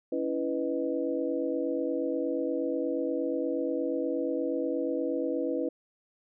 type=tone cluster; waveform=sine; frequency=281.5 / 329.9 / 496.7 / 623 Hz; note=C#4 / E4 / B4 / D#5; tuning=+27 / +1 / +10 / +2 cents; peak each=-33 / -32 / -31 / -38 dBFS; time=0.12-5.69 s; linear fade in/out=5 ms; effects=none